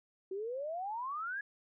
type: exponential sweep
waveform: sine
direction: up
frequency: 370 to 1700 Hz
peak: -36 dBFS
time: 0.31-1.41 s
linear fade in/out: 5 ms
effects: none